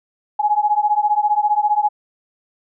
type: beating tone pair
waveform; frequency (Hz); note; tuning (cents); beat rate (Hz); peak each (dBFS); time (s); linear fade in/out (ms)
sine; 830.6 / 845.6; G#5 / G#5; 0 / +31; 15; -17; 0.39-1.89; 10
effects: none